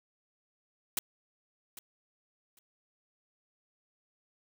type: noise with echo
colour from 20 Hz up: white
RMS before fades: -31 dBFS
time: 0.97-0.99 s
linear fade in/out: 2 ms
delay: 800 ms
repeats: 2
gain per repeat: -15 dB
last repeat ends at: 2.59 s
effects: none